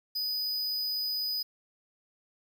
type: tone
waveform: square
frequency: 4978 Hz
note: D#8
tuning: in tune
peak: -30 dBFS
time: 0.15-1.43 s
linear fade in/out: 10 ms
effects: 10-bit